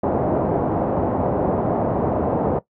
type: low-pass noise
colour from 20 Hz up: white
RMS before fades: -20 dBFS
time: 0.03-2.59 s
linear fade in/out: 5 ms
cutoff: 730 Hz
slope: 24 dB/octave
effects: noise-tail reverb RT60 0.1 s tail -17 dB re dry + high-pass 80 Hz 12 dB/octave